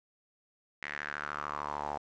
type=tone with band-pass filter sweep; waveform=sawtooth; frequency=73.42 Hz; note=D2; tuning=in tune; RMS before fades=-38 dBFS; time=0.82-1.98 s; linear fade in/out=10 ms; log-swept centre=2000 to 800 Hz; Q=4.8; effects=resampled to 16000 Hz + 9-bit